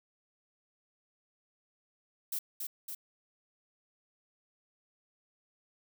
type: noise with echo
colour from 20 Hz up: violet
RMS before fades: -35 dBFS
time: 2.32-2.39 s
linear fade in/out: 5 ms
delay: 280 ms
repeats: 2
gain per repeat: -3 dB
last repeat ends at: 2.95 s
effects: none